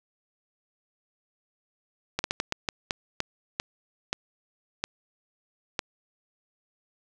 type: slowing click train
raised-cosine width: 0.2 ms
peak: -9 dBFS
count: 12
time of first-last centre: 2.19-5.792 s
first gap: 51 ms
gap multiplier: 1.34
effects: none